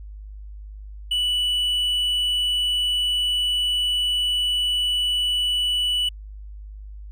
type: tone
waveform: triangle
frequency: 2960 Hz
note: F#7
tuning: in tune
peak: -18 dBFS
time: 1.11-6.09 s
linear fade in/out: 5 ms
effects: added 51 Hz sine -35 dBFS peak until 7.11 s